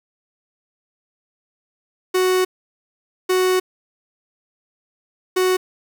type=tone bursts at uneven times; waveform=45% pulse; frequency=370 Hz; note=F#4; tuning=in tune; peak=-15 dBFS; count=3; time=2.14-2.45 / 3.29-3.6 / 5.36-5.57 s; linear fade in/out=10 ms; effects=7-bit